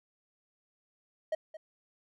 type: tone with echo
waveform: triangle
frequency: 630 Hz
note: D#5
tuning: 21 cents sharp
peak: -26 dBFS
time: 1.32-1.35 s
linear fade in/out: 5 ms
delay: 220 ms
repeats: 1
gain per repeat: -14 dB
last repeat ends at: 1.57 s
effects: none